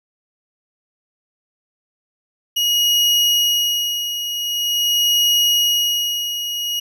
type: tone with tremolo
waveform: 35% pulse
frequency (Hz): 2890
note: F#7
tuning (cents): -41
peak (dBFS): -11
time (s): 2.56-6.8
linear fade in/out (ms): 10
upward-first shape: sine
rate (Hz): 0.45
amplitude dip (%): 65
effects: none